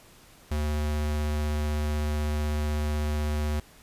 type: tone with vibrato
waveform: square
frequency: 75 Hz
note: D2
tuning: 37 cents sharp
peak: -26 dBFS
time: 0.51-3.6 s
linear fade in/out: 5 ms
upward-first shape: sine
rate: 16 Hz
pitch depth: 8 cents each way
effects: pink hiss -54 dBFS RMS until 3.82 s + resampled to 32000 Hz